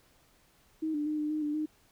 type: tone with pitch steps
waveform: sine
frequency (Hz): 315.7 / 296.2 / 304.8 / 300.7 / 307.2 / 296.6 / 307.2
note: D#4 / D4 / D#4 / D4 / D#4 / D4 / D#4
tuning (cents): +25 / +15 / -36 / +41 / -22 / +17 / -22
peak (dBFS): -29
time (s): 0.82-1.66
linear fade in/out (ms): 10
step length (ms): 120
effects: pink hiss -65 dBFS RMS until 1.91 s